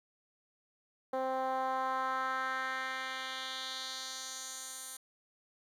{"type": "tone with band-pass filter sweep", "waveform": "10% pulse", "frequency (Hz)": 261.6, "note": "C4", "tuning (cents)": 0, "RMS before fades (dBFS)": -37, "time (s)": [1.13, 4.97], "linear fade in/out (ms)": 5, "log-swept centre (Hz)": [570, 9700], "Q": 1.9, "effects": ["11-bit"]}